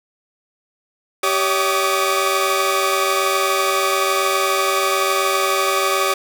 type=tone cluster; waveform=sawtooth; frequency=387.7 / 565 / 652 / 1142 / 1230 Hz; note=G4 / C#5 / E5 / D6 / D#6; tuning=-19 / +33 / -19 / -49 / -20 cents; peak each=-18 / -19 / -27 / -18 / -18 dBFS; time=1.23-6.14 s; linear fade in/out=5 ms; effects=none